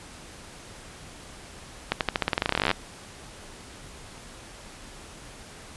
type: accelerating click train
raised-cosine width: 0.3 ms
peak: -6 dBFS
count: 23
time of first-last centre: 1.92-2.713 s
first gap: 88 ms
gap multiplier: 0.9
effects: pink hiss -45 dBFS RMS until 5.76 s + resampled to 24000 Hz